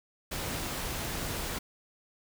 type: noise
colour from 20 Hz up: pink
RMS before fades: -35 dBFS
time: 0.31-1.59 s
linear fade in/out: 10 ms
effects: none